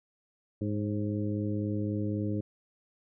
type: harmonic tone with a mistuned harmonic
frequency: 103.83 Hz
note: G#2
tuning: in tune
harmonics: 1 / 2 / 3 / 4 / 5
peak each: -32 / -34 / -34 / -41 / -42 dBFS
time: 0.61-2.41 s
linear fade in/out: 5 ms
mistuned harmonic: 5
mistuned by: +35 cents
effects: none